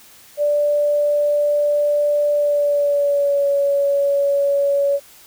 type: tone with pitch glide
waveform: sine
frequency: 586 to 563.4 Hz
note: D5 to C#5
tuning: -4 to +28 cents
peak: -14 dBFS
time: 0.37-5 s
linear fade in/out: 50 ms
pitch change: -68 cents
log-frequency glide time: 2.33-3.48 s
effects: white hiss -46 dBFS RMS until 5.26 s